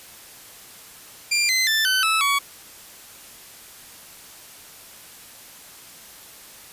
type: tone with pitch steps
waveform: 20% pulse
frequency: 2385 / 2052 / 1766.2 / 1519.9 / 1308 / 1125.6 Hz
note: D7 / C7 / A6 / F#6 / E6 / C#6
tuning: +26 / -34 / +6 / +46 / -14 / +26 cents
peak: -13 dBFS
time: 1.31-2.39 s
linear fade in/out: 10 ms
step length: 180 ms
effects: white hiss -44 dBFS RMS until 6.72 s + resampled to 32000 Hz